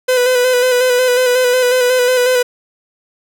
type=tone with vibrato; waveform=45% pulse; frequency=501 Hz; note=B4; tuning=25 cents sharp; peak=-10 dBFS; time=0.08-2.43 s; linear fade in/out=10 ms; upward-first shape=square; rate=5.5 Hz; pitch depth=28 cents each way; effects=none